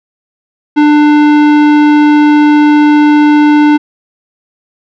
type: tone with tanh clipping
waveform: sine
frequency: 297.5 Hz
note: D4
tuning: 22 cents sharp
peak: -5 dBFS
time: 0.76-3.78 s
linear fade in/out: 20 ms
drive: 17 dB
effects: none